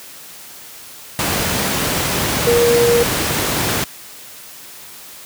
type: tone in noise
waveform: sine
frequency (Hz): 473.9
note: A#4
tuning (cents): +28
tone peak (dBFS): -11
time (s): 2.47-3.03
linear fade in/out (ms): 0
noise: pink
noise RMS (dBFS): -18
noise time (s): 1.19-3.84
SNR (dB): +4
effects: white hiss -37 dBFS RMS until 5.25 s + high-pass 80 Hz 12 dB/octave